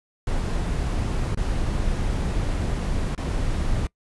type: noise with dropouts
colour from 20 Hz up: brown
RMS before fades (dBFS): -24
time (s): 0.27-3.87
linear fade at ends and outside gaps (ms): 2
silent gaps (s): 1.347-1.373 / 3.15-3.177
effects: noise-tail reverb RT60 0.1 s tail -23 dB re dry + resampled to 24000 Hz